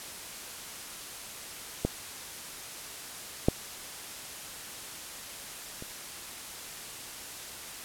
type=clicks; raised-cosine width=2 ms; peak=-12 / -7 / -27 dBFS; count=3; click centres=1.85 / 3.485 / 5.824 s; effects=white hiss -42 dBFS RMS until 7.84 s + low-pass 12000 Hz 12 dB/octave